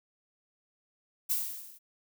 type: noise with level ramp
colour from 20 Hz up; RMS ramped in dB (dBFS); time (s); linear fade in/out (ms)
violet; -27 to -55; 1.29-1.79; 20
effects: none